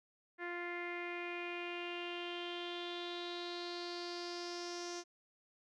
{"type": "tone with low-pass filter sweep", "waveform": "sawtooth", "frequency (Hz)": 349.2, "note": "F4", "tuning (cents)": 0, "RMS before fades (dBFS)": -43, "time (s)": [0.38, 5.04], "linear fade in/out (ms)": 50, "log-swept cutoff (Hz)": [1900, 5900], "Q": 5.7, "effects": []}